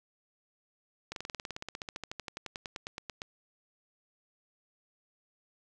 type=slowing click train; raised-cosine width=0.2 ms; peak=-21 dBFS; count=29; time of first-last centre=1.12-3.219 s; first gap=42 ms; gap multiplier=1.04; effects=none